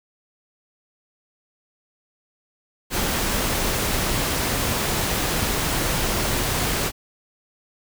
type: noise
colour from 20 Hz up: pink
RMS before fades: -23 dBFS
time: 2.9-6.92 s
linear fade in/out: 50 ms
effects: none

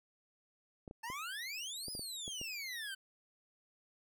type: clicks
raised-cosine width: 2 ms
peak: -34 dBFS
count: 8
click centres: 0.878 / 0.911 / 1.101 / 1.883 / 1.951 / 1.994 / 2.279 / 2.414 s
type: exponential two-way sweep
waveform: 25% pulse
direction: up then down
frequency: 874 to 5100 to 1514 Hz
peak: -37 dBFS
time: 1.03-2.95 s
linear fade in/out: 10 ms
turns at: 1.91 s
effects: none

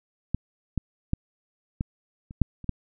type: clicks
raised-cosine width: 5 ms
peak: -12 / -13 / -11 / -14 / -28 / -6 / -28 / -12 dBFS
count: 8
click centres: 0.346 / 0.777 / 1.134 / 1.809 / 2.309 / 2.417 / 2.643 / 2.693 s
effects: none

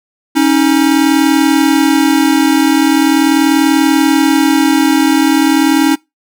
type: tone pair together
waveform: square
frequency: 275.7 / 316.1 Hz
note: C#4 / D#4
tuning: -9 / +27 cents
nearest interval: major second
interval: 236 cents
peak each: -11 dBFS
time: 0.35-5.96 s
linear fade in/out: 20 ms
effects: noise-tail reverb RT60 0.2 s tail -23 dB re dry

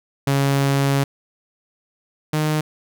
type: tone pair in turn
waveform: sawtooth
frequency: 138.59 / 153.56 Hz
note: C#3 / D#3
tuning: 0 / -22 cents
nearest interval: major second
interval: 178 cents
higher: second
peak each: -12 / -14 dBFS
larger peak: first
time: 0.27-1.04 / 2.33-2.61 s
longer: first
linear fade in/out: 5 ms
effects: none

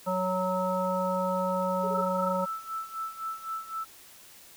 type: harmonic tone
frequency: 185 Hz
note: F#3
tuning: in tune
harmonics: 1 / 3 / 5 / 7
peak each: -32 / -29 / -32 / -33 dBFS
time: 0.06-2.46 s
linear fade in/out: 20 ms
type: tone bursts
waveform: sine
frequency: 420.1 Hz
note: G#4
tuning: 20 cents sharp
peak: -35 dBFS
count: 3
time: 1.83-2.019 s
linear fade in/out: 10 ms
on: 49 ms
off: 21 ms
type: tone with tremolo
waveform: sine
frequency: 1320 Hz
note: E6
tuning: 2 cents sharp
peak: -30 dBFS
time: 1.93-3.85 s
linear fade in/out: 20 ms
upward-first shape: sine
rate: 3.9 Hz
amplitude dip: 80%
effects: white hiss -52 dBFS RMS until 4.56 s

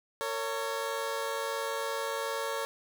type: tone pair together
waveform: 20% pulse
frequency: 455.5 / 557 Hz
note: A#4 / C#5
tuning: -40 / +8 cents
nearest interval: minor third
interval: 348 cents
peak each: -30 / -29 dBFS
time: 0.21-2.65 s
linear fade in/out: 0 ms
effects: none

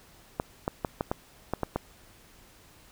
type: clicks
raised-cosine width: 1 ms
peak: -13 dBFS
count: 8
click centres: 0.399 / 0.679 / 0.848 / 1.009 / 1.115 / 1.536 / 1.633 / 1.76 s
effects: pink hiss -56 dBFS RMS until 2.91 s

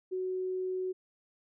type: tone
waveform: sine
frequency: 371.3 Hz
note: F#4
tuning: 6 cents sharp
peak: -31 dBFS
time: 0.11-0.93 s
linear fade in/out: 20 ms
effects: none

